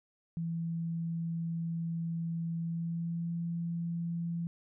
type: tone with pitch glide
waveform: sine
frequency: 166.4 to 169.21 Hz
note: E3 to E3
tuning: +17 to +46 cents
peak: -32 dBFS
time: 0.37-4.47 s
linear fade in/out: 0 ms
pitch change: +29 cents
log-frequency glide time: 2.58-3.32 s
effects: none